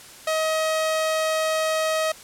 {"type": "tone", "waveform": "sawtooth", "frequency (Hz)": 633, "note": "D#5", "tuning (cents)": 30, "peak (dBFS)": -17, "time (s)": [0.27, 2.12], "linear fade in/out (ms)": 5, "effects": ["white hiss -44 dBFS RMS until 2.23 s", "low-pass 11000 Hz 12 dB/octave"]}